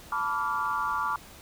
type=chord; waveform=sine; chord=B half-diminished seventh; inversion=third; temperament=equal with one note detuned; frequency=880 / 987.8 / 1158.5 / 1396.9 Hz; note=A5 / B5 / D6 / F6; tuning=0 / 0 / -24 / 0 cents; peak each=-34 / -33 / -29 / -33 dBFS; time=0.12-1.16 s; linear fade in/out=2 ms; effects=pink hiss -49 dBFS RMS until 1.41 s